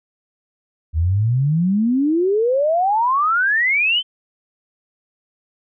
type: exponential sweep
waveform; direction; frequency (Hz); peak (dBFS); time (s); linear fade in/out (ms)
sine; up; 75.7 to 3136; -14; 0.93-4.03; 50
effects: none